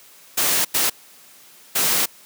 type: noise bursts at uneven times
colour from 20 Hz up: white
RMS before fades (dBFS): -19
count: 3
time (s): 0.37-0.65 / 0.74-0.9 / 1.75-2.06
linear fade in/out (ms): 10
effects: white hiss -48 dBFS RMS until 2.25 s + high-pass 150 Hz 12 dB/octave